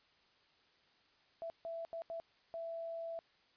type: tone bursts at uneven times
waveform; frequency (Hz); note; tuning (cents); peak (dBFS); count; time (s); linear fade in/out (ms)
sine; 664; E5; +12; -40; 5; 1.42-1.5 / 1.65-1.85 / 1.93-2.02 / 2.1-2.2 / 2.54-3.19; 0
effects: white hiss -70 dBFS RMS until 3.56 s + resampled to 11025 Hz